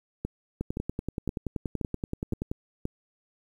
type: two click trains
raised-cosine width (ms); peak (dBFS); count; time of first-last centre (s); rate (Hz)
3; -17 / -17; 21 / 6; 0.61-2.515 / 0.25-2.854; 10.5 / 1.92
effects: 9-bit